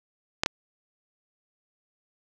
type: clicks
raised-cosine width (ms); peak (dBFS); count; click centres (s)
0.2; -5; 2; 0.435 / 0.461
effects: none